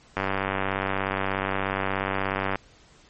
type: click train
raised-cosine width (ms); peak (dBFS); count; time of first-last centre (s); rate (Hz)
0.5; -10; 232; 0.17-2.556; 96.8
effects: pink hiss -55 dBFS RMS until 3.09 s + MP3 32 kbps